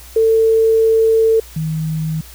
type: tone pair in turn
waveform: sine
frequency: 447.1 / 158.07 Hz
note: A4 / D#3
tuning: +28 / +28 cents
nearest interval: octave + tritone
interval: 1800 cents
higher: first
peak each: -9 / -17 dBFS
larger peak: first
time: 0.16-1.4 / 1.56-2.21 s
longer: first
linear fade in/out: 5 ms
effects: added 60 Hz sine -38 dBFS peak until 2.34 s + white hiss -40 dBFS RMS until 2.34 s